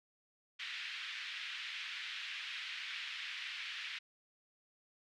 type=band-pass noise; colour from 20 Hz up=white; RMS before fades=-44 dBFS; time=0.59-3.99 s; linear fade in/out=10 ms; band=1700 to 3400 Hz; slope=24 dB/octave; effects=none